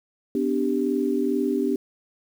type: chord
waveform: sine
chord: G major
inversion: first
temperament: equal with one note detuned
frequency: 251.4 / 293.7 / 392 Hz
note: B3 / D4 / G4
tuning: +31 / 0 / 0 cents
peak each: -25 dBFS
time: 0.35-1.76 s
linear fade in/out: 2 ms
effects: 8-bit